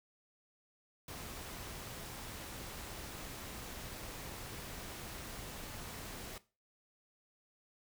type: noise with amplitude modulation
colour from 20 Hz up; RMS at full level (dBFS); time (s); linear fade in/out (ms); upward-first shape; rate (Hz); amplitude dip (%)
pink; -45; 1.08-6.38; 2; sine; 242; 30
effects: noise-tail reverb RT60 0.3 s tail -17 dB re dry